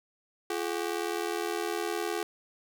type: ring-modulated tone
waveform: sawtooth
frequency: 385.2 Hz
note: G4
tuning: 30 cents flat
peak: -23 dBFS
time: 0.5-2.23 s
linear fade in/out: 2 ms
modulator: 39.8 Hz
effects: none